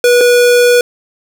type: tone pair in turn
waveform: square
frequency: 486.6 / 486.6 Hz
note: B4 / B4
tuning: -26 / -26 cents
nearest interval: unison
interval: 0 cents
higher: neither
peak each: -6 dBFS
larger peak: neither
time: 0.04-0.21 / 0.21-0.81 s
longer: second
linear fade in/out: 2 ms
effects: none